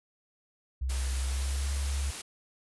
sine tone with pitch glide, 65 to 69.26 Hz, C2 to C#2, -11 to -1 cents, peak -28 dBFS, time 0.81-2.11 s, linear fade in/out 10 ms, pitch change +110 cents, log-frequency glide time 1.19-1.68 s
white noise, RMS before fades -39 dBFS, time 0.89-2.22 s, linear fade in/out 10 ms
effects resampled to 24000 Hz

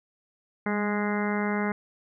harmonic tone with a mistuned harmonic, 207.7 Hz, G#3, in tune, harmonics 1 / 2 / 3 / 4 / 5 / 6 / 7 / 8 / 9 / 10, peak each -27 / -32 / -37 / -35 / -38 / -39 / -37 / -40 / -40 / -37 dBFS, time 0.66-1.72 s, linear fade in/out 2 ms, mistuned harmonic 1, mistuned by -24 cents, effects none

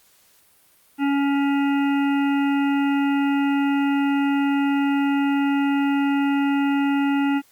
harmonic tone, 280.2 Hz, C#4, 19 cents sharp, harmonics 1 / 3 / 5 / 7 / 9 / 10, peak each -18 / -28 / -32 / -35 / -37 / -38 dBFS, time 0.98-7.42 s, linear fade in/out 50 ms, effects white hiss -57 dBFS RMS until 7.51 s + Opus 48 kbps

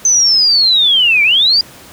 sine linear two-way sweep, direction down then up, 6200 to 2277 to 4885 Hz, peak -7 dBFS, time 0.05-1.61 s, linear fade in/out 2 ms, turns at 1.23 s, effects pink hiss -37 dBFS RMS until 1.92 s + high-pass 80 Hz 12 dB/octave

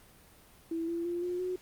sine tone with pitch steps, 329.6 / 338.3 / 347.2 / 356.3 / 365.7 Hz, E4 / E4 / F4 / F4 / F#4, 0 / +45 / -10 / +35 / -20 cents, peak -31 dBFS, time 0.71-1.56 s, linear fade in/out 5 ms, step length 170 ms, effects pink hiss -58 dBFS RMS until 1.61 s + Opus 32 kbps

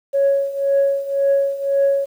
sine tone with tremolo, 554.4 Hz, C#5, in tune, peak -10 dBFS, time 0.13-2.06 s, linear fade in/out 20 ms, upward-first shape triangle, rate 1.9 Hz, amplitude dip 85%, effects tanh soft clip ceiling -9 dBFS + 8-bit

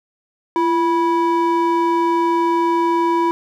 triangle ring-modulated tone, 659.3 Hz, E5, in tune, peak -9 dBFS, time 0.56-3.31 s, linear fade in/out 0 ms, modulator 319 Hz, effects none

